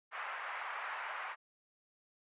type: band-pass noise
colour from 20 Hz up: pink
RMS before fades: -42 dBFS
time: 0.11-1.36 s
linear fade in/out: 50 ms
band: 850 to 2200 Hz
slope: 24 dB/octave
effects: resampled to 8000 Hz